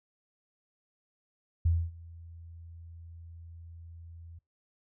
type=tone with ADSR envelope; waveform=sine; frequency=83.7 Hz; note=E2; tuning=27 cents sharp; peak=-21 dBFS; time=1.65-4.39 s; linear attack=8 ms; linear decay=250 ms; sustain=-24 dB; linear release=9 ms; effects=noise-tail reverb RT60 0.2 s tail -26 dB re dry